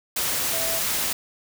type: tone in noise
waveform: sine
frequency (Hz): 658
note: E5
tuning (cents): -3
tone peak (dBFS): -31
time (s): 0.53-0.79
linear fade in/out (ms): 5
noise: white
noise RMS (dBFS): -25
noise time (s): 0.16-1.13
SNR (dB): -9
effects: none